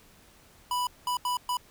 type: tone bursts at uneven times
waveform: square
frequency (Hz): 987.8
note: B5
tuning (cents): 0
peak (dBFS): -27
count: 4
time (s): 0.71-0.87 / 1.07-1.17 / 1.25-1.37 / 1.49-1.57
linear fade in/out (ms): 2
effects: pink hiss -57 dBFS RMS until 1.7 s